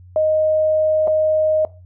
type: tone with dropouts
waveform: sine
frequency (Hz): 622.3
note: D#5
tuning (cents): 0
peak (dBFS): -13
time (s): 0.16-1.65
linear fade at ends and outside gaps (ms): 1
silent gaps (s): 1.074-1.079
effects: noise-tail reverb RT60 0.3 s tail -19 dB re dry + added 90 Hz sine -40 dBFS peak until 1.85 s